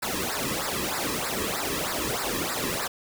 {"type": "noise with flanger", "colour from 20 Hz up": "pink", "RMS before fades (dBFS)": -29, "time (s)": [0.02, 2.88], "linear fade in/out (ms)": 10, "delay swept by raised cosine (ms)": [0.31, 1.41], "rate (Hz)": 3.2, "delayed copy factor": -0.9, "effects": []}